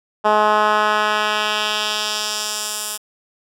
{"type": "tone with band-pass filter sweep", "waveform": "10% pulse", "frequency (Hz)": 212, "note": "G#3", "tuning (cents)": 36, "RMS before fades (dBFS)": -19, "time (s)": [0.24, 2.98], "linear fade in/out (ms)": 20, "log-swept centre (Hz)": [850, 10000], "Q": 1.2, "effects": []}